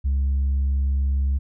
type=tone; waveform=sine; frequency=68.3 Hz; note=C#2; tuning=25 cents flat; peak=-16 dBFS; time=0.04-1.39 s; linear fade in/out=20 ms; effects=tanh soft clip ceiling -17 dBFS